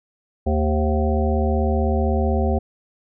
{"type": "harmonic tone with a mistuned harmonic", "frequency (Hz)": 75.9, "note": "D#2", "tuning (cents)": -42, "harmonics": [1, 3, 5, 7, 9, 10], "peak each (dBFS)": [-19, -24, -26, -27, -29, -29], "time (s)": [0.46, 2.59], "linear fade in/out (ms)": 10, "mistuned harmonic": 5, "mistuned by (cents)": 46, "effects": []}